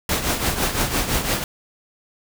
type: noise with tremolo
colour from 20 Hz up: pink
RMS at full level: -19 dBFS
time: 0.09-1.44 s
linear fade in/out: 2 ms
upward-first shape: triangle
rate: 5.9 Hz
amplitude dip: 70%
effects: none